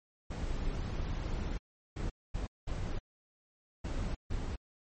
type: noise bursts at uneven times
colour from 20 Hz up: brown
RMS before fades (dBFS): -35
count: 6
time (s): 0.3-1.58 / 1.96-2.1 / 2.34-2.47 / 2.67-2.99 / 3.84-4.15 / 4.3-4.56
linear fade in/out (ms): 10
effects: MP3 32 kbps